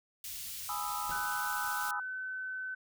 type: band-stop noise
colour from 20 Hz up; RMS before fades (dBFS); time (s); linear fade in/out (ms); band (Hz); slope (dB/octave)
white; -42; 0.24-1.91; 2; 120 to 2700; 12
type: chord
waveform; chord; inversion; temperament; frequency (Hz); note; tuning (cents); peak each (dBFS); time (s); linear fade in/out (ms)
sine; E major seventh; first; equal; 830.6 / 987.8 / 1244.5 / 1318.5; G#5 / B5 / D#6 / E6; 0 / 0 / 0 / 0; -40; 0.69-2; 2
type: noise with exponential decay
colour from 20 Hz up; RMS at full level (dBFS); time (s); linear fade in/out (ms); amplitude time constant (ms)
pink; -45; 1.09-1.48; 2; 84
type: tone with pitch glide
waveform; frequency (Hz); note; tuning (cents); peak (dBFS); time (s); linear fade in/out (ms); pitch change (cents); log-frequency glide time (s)
sine; 1504 to 1518.8; F#6 to F#6; +28 to +45; -36; 1.11-2.75; 10; +17; 1.72-2.18
effects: none